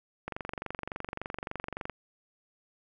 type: click train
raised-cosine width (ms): 0.5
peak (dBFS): -20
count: 39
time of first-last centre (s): 0.28-1.897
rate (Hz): 23.5
effects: none